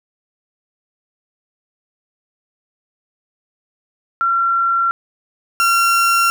sine / 35% pulse tone pair in turn, 1365 / 1370 Hz, F6 / F6, -40 / -34 cents, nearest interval unison, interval 6 cents, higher second, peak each -13 / -10 dBFS, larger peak second, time 4.21-4.91 / 5.6-6.3 s, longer neither, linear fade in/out 0 ms, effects none

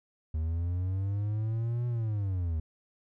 triangle linear two-way sweep, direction up then down, 77.2 to 122 to 77.2 Hz, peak -26 dBFS, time 0.34-2.6 s, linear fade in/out 5 ms, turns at 1.87 s, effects none

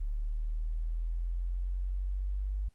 sine linear sweep, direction up, 36.34 to 50 Hz, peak -30 dBFS, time 0-2.69 s, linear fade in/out 10 ms, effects pink hiss -73 dBFS RMS until 2.74 s + Opus 24 kbps

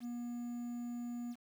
triangle tone with quantisation, 240 Hz, B3, 49 cents flat, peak -37 dBFS, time 0-1.36 s, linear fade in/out 50 ms, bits 10, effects none

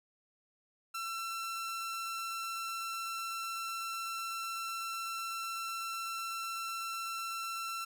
sawtooth tone, 1346 Hz, E6, 36 cents sharp, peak -33 dBFS, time 0.94-7.85 s, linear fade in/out 10 ms, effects none

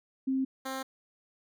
sine / 10% pulse tone pair in turn, 264.9 / 264.9 Hz, C4 / C4, +22 / +22 cents, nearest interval unison, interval 0 cents, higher neither, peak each -26 dBFS, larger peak neither, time 0.27-0.45 / 0.65-0.83 s, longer neither, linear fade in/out 10 ms, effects none

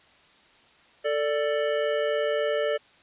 square tone pair together, 443.7 / 587.3 Hz, A4 / D5, +14 / 0 cents, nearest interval perfect fourth, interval 486 cents, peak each -28 / -26 dBFS, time 1.04-2.78 s, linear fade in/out 20 ms, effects white hiss -57 dBFS RMS until 3.02 s + resampled to 8000 Hz

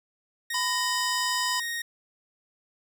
sawtooth tone, 1864.7 Hz, A#6, in tune, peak -26 dBFS, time 0.5-1.82 s, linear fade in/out 5 ms
harmonic tone, 1000 Hz, B5, 21 cents sharp, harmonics 1 / 3 / 5 / 7 / 8, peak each -29 / -34 / -31 / -38 / -39 dBFS, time 0.54-1.6 s, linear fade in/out 5 ms
effects none

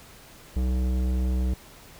sine tone with tanh clipping, 63.1 Hz, B1, 38 cents sharp, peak -24 dBFS, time 0.56-1.54 s, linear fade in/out 5 ms, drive 15 dB, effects pink hiss -49 dBFS RMS until 1.99 s

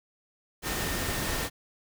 sine tone in noise, 1822 Hz, A#6, 40 cents flat, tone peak -40 dBFS, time 0.62-1.5 s, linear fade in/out 50 ms, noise pink, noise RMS -31 dBFS, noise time 0.62-1.5 s, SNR -12 dB, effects none

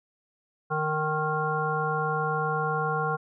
harmonic tone, 154.6 Hz, D#3, 11 cents flat, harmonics 1 / 3 / 5 / 7 / 9, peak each -31 / -31 / -31 / -31 / -31 dBFS, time 0.7-3.17 s, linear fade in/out 20 ms, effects none

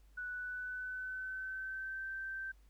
sine tone with pitch glide, 1480 to 1558.1 Hz, F#6 to G6, 0 to -11 cents, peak -39 dBFS, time 0.17-2.52 s, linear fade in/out 10 ms, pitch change +89 cents, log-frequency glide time 0.28-2.09 s, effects added 50 Hz sine -60 dBFS peak until 2.69 s + pink hiss -74 dBFS RMS until 2.69 s

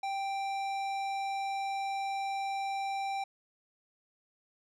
sine tone with tanh clipping, 785 Hz, G5, 2 cents sharp, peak -34 dBFS, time 0.03-3.24 s, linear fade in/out 5 ms, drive 15 dB, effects none

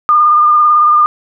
sine tone with vibrato, 1210 Hz, D#6, 49 cents flat, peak -5 dBFS, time 0.09-1.06 s, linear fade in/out 0 ms, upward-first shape triangle, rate 18 Hz, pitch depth 28 cents each way, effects none

